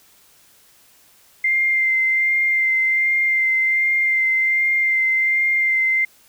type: tone with vibrato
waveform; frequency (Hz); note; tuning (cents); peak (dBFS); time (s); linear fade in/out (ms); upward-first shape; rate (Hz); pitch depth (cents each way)
sine; 2093; C7; 0; -15; 1.44-6.05; 5; sine; 1.3; 16
effects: white hiss -53 dBFS RMS until 6.28 s